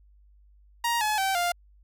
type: tone with pitch steps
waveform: sawtooth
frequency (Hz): 940 / 852.1 / 772.4 / 700.1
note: A#5 / G#5 / G5 / F5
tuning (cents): +14 / +44 / -26 / +4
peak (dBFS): -20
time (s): 0.84-1.52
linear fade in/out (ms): 5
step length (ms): 170
effects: added 50 Hz sine -54 dBFS peak until 1.83 s